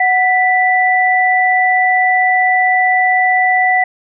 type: tone pair together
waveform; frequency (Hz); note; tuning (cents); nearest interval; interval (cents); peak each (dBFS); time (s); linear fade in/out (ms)
sine; 740 / 1975.6; F#5 / B6; 0 / 0; octave + perfect fourth; 1700; -12; 0-3.84; 5
effects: none

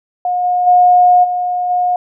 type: tone with level steps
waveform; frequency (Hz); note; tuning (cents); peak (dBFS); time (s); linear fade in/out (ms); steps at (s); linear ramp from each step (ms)
sine; 719; F#5; -50; -13 / -11 / -5 / -14 / -11; 0.25-1.96; 2; 0.43 / 0.66 / 1.23 / 1.69; 20
effects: none

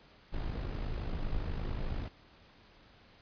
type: noise with amplitude modulation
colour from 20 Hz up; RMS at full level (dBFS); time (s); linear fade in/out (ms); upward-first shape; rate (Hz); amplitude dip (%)
brown; -33; 0.32-2.09; 20; sine; 51.9; 55
effects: pink hiss -60 dBFS RMS until 3.21 s + resampled to 11025 Hz

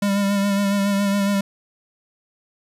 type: tone with vibrato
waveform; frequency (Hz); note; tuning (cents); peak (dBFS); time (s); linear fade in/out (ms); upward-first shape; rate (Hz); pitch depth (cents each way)
square; 200; G3; +35; -18; 0.02-1.41; 5; sine; 7.2; 29
effects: resampled to 32000 Hz + 9-bit

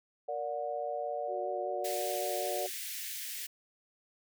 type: chord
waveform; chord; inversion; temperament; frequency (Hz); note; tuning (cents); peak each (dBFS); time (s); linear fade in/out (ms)
sine; Bb augmented; none; just; 466.2 / 582.7 / 728.4; Bb4 / D5 / F#5; 0 / -14 / -27; -40 / -36 / -37; 0.28-2.67; 10
type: tone with vibrato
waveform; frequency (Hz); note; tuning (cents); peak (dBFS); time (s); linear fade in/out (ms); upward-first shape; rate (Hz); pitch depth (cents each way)
sine; 370; F#4; 0; -39; 1.27-2.7; 50; sine; 5.3; 25
type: high-pass noise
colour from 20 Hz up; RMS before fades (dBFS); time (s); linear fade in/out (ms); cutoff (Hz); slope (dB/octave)
white; -40; 1.84-3.47; 10; 1700; 48
effects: none

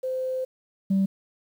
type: tone pair in turn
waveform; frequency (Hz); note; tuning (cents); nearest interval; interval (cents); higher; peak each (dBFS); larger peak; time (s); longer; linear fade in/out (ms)
sine; 517 / 193.66; C5 / G3; -21 / -21; octave + perfect fourth; 1700; first; -25 / -17; second; 0.03-0.45 / 0.9-1.06; first; 10
effects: tanh soft clip ceiling -17 dBFS + 9-bit

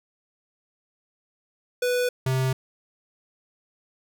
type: tone pair in turn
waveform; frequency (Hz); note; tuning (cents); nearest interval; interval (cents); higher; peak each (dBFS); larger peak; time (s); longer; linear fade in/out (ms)
square; 493.9 / 130.82; B4 / C3; 0 / 0; octave + major seventh; 2300; first; -22; neither; 1.82-2.09 / 2.26-2.53; neither; 5
effects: none

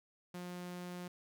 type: tone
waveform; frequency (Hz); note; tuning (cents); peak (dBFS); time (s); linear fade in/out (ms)
sawtooth; 178.1; F3; +34; -39; 0.34-1.08; 5
effects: none

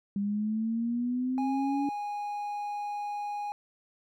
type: linear sweep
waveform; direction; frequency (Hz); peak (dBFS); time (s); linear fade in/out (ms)
sine; up; 198.8 to 285.6; -27; 0.16-1.89; 2
type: tone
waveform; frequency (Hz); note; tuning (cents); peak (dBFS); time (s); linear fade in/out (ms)
triangle; 825; G#5; -12; -30; 1.38-3.52; 0
effects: none

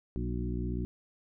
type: harmonic tone with a mistuned harmonic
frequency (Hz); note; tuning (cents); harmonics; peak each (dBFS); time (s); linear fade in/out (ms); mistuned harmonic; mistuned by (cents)
60.5; B1; -35; 1 / 2 / 3 / 4 / 5 / 6; -34 / -37 / -39 / -40 / -41 / -42; 0.16-0.85; 0; 4; -36
effects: none

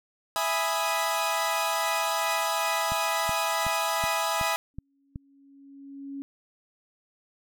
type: chord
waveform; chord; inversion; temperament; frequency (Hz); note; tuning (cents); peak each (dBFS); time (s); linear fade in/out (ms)
sawtooth; E major seventh; none; equal; 659.3 / 830.6 / 987.8 / 1244.5; E5 / G#5 / B5 / D#6; 0 / 0 / 0 / 0; -27; 0.36-4.56; 0
type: click train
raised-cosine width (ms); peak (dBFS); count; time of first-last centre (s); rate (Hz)
5; -23; 7; 2.92-5.159; 2.68
type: tone with exponential growth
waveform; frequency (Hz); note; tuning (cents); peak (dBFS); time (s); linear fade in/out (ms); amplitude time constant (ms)
sine; 277.2; C#4; 0; -32; 4.74-6.22; 0; 320
effects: none

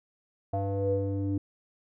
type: tone with low-pass filter sweep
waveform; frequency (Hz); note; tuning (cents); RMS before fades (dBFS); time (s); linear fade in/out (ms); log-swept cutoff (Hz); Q
square; 98.7; G2; +12; -29; 0.53-1.38; 5; 680 to 330; 9.7
effects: none

